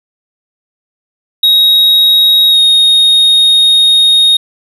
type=tone with pitch glide; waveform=triangle; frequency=3787 to 3724 Hz; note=A#7 to A#7; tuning=+27 to -2 cents; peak=-3 dBFS; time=1.43-4.37 s; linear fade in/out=5 ms; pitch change=-29 cents; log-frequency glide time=2.48-2.59 s; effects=none